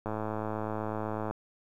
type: click train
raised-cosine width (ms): 1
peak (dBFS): -20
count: 136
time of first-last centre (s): 0.06-1.31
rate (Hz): 108
effects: 10-bit

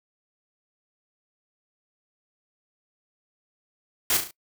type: noise with echo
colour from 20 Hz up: white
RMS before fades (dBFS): -22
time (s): 4.1-4.17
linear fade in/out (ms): 2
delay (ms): 35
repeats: 4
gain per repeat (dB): -6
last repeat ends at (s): 4.31
effects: noise-tail reverb RT60 0.1 s tail -22 dB re dry

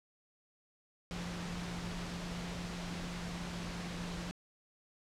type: tone in noise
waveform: sine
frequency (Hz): 174.61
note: F3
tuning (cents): 0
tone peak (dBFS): -41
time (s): 1.11-4.31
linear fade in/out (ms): 0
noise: pink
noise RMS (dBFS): -43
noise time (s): 1.11-4.31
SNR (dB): -1
effects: low-pass 6000 Hz 12 dB/octave

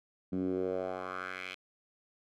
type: tone with band-pass filter sweep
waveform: 10% pulse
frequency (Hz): 92.5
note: F#2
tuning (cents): 0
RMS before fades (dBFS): -36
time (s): 0.32-1.55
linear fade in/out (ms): 10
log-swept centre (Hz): 220 to 2800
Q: 2.8
effects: none

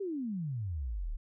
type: exponential sweep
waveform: sine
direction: down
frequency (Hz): 412.5 to 32.7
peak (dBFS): -33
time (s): 0-1.17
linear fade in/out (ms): 10
effects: none

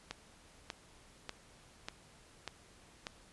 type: click train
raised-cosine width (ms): 0.2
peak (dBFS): -22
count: 6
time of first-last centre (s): 0.11-3.069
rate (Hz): 1.69
effects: pink hiss -61 dBFS RMS until 3.32 s + resampled to 24000 Hz

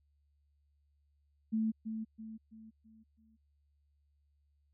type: tone with echo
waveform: sine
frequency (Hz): 220.6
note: A3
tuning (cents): +5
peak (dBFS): -29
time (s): 1.52-1.72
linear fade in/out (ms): 20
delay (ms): 330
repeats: 5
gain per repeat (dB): -7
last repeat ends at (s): 3.37
effects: added 72 Hz sine -70 dBFS peak until 4.73 s

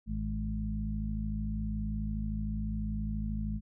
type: harmonic tone with a mistuned harmonic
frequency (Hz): 53.1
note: G#1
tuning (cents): +39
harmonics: 1 / 2 / 3 / 4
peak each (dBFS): -34 / -40 / -41 / -36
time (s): 0.06-3.61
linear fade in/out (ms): 50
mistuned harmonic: 2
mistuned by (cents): +15
effects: none

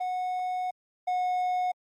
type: tone pair in turn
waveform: triangle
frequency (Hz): 733 / 728.4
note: F#5 / F#5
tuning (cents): -16 / -27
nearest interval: unison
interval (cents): 11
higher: first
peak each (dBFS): -26 / -23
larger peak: second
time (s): 0-0.71 / 1.07-1.72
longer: first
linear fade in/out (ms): 10
effects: Opus 24 kbps

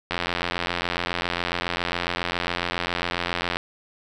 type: click train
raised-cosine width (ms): 0.3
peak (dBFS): -8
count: 303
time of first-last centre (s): 0.11-3.569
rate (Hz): 87.3
effects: none

